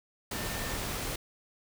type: tone in noise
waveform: sine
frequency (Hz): 1800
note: A6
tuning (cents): +39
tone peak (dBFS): -44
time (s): 0.34-0.77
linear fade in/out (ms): 5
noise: pink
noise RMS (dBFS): -35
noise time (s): 0.31-1.16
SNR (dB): -12
effects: none